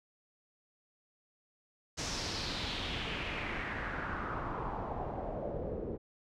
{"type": "noise with low-pass filter sweep", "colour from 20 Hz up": "pink", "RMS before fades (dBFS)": -38, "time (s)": [1.97, 5.98], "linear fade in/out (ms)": 20, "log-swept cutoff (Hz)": [6200, 420], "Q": 3.1, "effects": []}